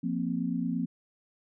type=chord; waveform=sine; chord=F suspended fourth; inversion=none; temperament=equal; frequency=174.61 / 233.1 / 261.6 Hz; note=F3 / Bb3 / C4; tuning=0 / 0 / 0 cents; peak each=-32 dBFS; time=0.03-0.86 s; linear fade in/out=10 ms; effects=none